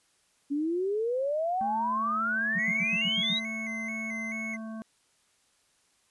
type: exponential sweep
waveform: sine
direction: up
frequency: 277.6 to 3951 Hz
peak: -26 dBFS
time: 0.5-3.4 s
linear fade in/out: 20 ms
type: harmonic tone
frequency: 221.4 Hz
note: A3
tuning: 11 cents sharp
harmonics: 1 / 3 / 5 / 7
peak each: -36 / -46 / -50 / -53 dBFS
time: 1.61-4.82 s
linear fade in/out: 0 ms
type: tone bursts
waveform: sine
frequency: 185 Hz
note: F#3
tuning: in tune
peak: -30 dBFS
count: 7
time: 2.55-3.339 s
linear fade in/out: 10 ms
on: 45 ms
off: 79 ms
type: tone with vibrato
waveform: triangle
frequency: 2132 Hz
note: C7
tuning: 32 cents sharp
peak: -32 dBFS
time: 2.58-4.57 s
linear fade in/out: 20 ms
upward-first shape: square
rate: 2.3 Hz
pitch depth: 54 cents each way
effects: white hiss -68 dBFS RMS until 6.1 s + resampled to 24000 Hz